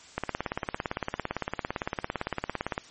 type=click train; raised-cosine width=0.5 ms; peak=-13 dBFS; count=47; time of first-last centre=0.18-2.779 s; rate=17.7 Hz; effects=white hiss -51 dBFS RMS until 2.9 s + MP3 32 kbps